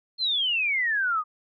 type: exponential sweep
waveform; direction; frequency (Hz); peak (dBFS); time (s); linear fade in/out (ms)
sine; down; 4264 to 1200; -22; 0.18-1.24; 50
effects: none